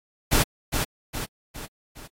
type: noise with echo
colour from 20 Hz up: pink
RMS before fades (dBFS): -19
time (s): 0.31-0.44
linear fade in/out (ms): 20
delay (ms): 410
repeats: 4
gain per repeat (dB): -6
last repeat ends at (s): 2.08
effects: AAC 48 kbps